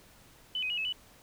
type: tone with pitch steps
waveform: sine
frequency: 3007 / 2513 / 2905 / 2591 / 2972 Hz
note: F#7 / D#7 / F#7 / E7 / F#7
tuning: +27 / +17 / -32 / -30 / +7 cents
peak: -30 dBFS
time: 0.55-0.925 s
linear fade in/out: 2 ms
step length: 75 ms
effects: pink hiss -58 dBFS RMS until 1.22 s